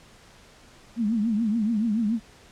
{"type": "tone with vibrato", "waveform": "sine", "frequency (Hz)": 220, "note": "A3", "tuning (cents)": 0, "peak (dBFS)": -21, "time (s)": [0.96, 2.2], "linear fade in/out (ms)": 50, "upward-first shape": "triangle", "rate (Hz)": 7, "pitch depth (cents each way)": 160, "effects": ["pink hiss -52 dBFS RMS until 2.51 s", "low-pass 8000 Hz 12 dB/octave"]}